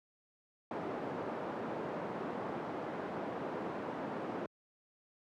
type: band-pass noise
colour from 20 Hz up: pink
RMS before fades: -40 dBFS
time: 0.71-4.46 s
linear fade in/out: 2 ms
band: 240 to 960 Hz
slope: 12 dB/octave
effects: high-pass 100 Hz 12 dB/octave